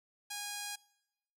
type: tone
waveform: 5% pulse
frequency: 821 Hz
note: G#5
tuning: 20 cents flat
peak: -27 dBFS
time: 0.3-0.76 s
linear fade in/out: 10 ms
effects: noise-tail reverb RT60 0.9 s tail -23 dB re dry